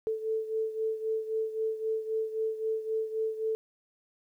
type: beating tone pair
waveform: sine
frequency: 440 / 443.8 Hz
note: A4 / A4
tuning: 0 / +15 cents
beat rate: 3.8 Hz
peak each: -30 / -35 dBFS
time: 0.07-3.55 s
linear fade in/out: 0 ms
effects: 11-bit